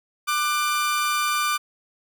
sawtooth tone pair together, 1190 / 1493.3 Hz, D6 / F#6, +22 / +16 cents, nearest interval major third, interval 394 cents, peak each -18 / -25 dBFS, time 0.27-1.58 s, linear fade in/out 20 ms, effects none

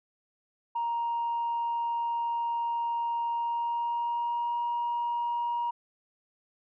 sine tone with pitch glide, 937 to 949.5 Hz, A#5 to A#5, +9 to +32 cents, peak -26 dBFS, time 0.75-5.71 s, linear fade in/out 10 ms, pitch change +23 cents, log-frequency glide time 3.34-4.58 s, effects tanh soft clip ceiling -24 dBFS

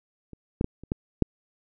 clicks, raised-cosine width 3 ms, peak -29 / -10 / -14 / -29 / -13 / -6 dBFS, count 6, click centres 0.333 / 0.611 / 0.644 / 0.836 / 0.919 / 1.223 s, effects none

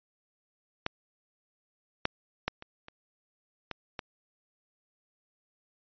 clicks, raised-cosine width 0.3 ms, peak -13 / -9 / -12 / -27 / -29 / -19 / -19 dBFS, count 7, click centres 0.864 / 2.054 / 2.48 / 2.624 / 2.884 / 3.713 / 3.992 s, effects resampled to 11025 Hz

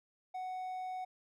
triangle tone, 742 Hz, F#5, 5 cents sharp, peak -36 dBFS, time 0.34-1.05 s, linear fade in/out 10 ms, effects none

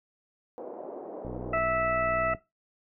pink band-pass noise, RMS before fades -40 dBFS, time 0.58-1.58 s, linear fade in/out 0 ms, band 340 to 680 Hz, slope 24 dB/octave
click train, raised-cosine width 3 ms, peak -27 dBFS, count 69, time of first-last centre 1.25-2.349 s, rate 61.9 Hz
harmonic tone, 656 Hz, E5, 9 cents flat, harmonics 1 / 2 / 3 / 4, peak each -26 / -28 / -33 / -38 dBFS, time 1.53-2.34 s, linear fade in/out 5 ms
effects noise-tail reverb RT60 0.2 s tail -17 dB re dry

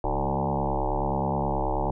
sine tone with frequency modulation, 381.1 Hz, G4, 49 cents flat, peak -23 dBFS, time 0.04-1.91 s, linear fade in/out 2 ms, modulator 69.4 Hz, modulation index 7.8, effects none

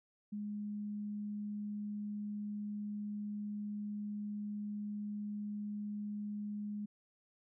sine tone, 207.7 Hz, G#3, in tune, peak -38 dBFS, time 0.32-6.86 s, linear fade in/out 10 ms, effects none

